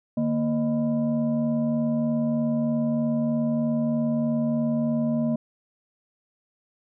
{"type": "tone with frequency modulation", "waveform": "sine", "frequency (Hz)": 233.1, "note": "A#3", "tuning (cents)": 0, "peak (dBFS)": -21, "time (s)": [0.17, 5.36], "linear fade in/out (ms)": 5, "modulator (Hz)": 383, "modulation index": 0.7, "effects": []}